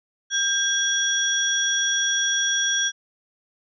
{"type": "tone cluster", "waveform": "sine", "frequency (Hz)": [1593, 3346, 5740], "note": ["G6", "G#7", "F8"], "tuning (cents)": [27, 12, 47], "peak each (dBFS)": -24, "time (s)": [0.3, 2.92], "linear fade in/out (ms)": 50, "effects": []}